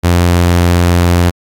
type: tone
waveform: sawtooth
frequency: 87.31 Hz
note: F2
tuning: in tune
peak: -3 dBFS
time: 0.03-1.31 s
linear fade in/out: 20 ms
effects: AAC 64 kbps